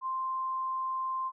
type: tone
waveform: sine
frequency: 1046.5 Hz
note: C6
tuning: in tune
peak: -30 dBFS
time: 0.01-1.32 s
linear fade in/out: 50 ms
effects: none